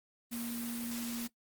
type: tone in noise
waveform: sine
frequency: 235.8 Hz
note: A#3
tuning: 20 cents sharp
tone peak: -37 dBFS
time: 0.31-1.28 s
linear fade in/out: 20 ms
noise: white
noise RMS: -43 dBFS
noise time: 0.31-1.28 s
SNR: +3 dB
effects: noise-tail reverb RT60 0.1 s tail -18 dB re dry + Opus 32 kbps